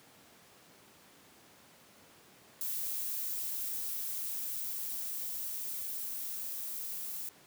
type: noise with level ramp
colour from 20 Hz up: violet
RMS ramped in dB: -36 to -40 dBFS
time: 2.61-7.29 s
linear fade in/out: 0 ms
effects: pink hiss -59 dBFS RMS until 7.46 s + high-pass 150 Hz 12 dB/octave